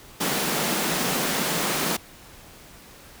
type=high-pass noise; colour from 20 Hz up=pink; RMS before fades=-25 dBFS; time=0.2-1.97 s; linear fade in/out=10 ms; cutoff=150 Hz; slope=48 dB/octave; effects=pink hiss -47 dBFS RMS until 3.2 s